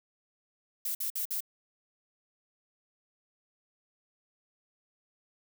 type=noise bursts; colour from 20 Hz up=violet; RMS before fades=-33 dBFS; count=4; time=0.85-1.406 s; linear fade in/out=5 ms; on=100 ms; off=52 ms; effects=none